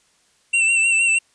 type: tone with vibrato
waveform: square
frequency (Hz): 2700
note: E7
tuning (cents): +41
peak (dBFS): -15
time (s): 0.53-1.19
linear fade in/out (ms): 10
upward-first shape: sine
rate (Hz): 6.4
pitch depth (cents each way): 39
effects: white hiss -60 dBFS RMS until 1.34 s + resampled to 22050 Hz